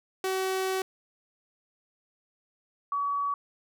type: tone pair in turn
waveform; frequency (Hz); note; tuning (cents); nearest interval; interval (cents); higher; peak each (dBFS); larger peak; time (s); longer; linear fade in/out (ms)
sawtooth / sine; 378.6 / 1134.5; F#4 / C#6; +40 / +40; octave + perfect fifth; 1900; second; -23 / -26; first; 0.24-0.82 / 2.92-3.34; first; 2
effects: none